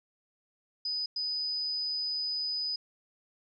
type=tone bursts at uneven times; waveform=sine; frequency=4988 Hz; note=D#8; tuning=3 cents sharp; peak=-30 dBFS; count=2; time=0.85-1.06 / 1.16-2.76 s; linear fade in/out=5 ms; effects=none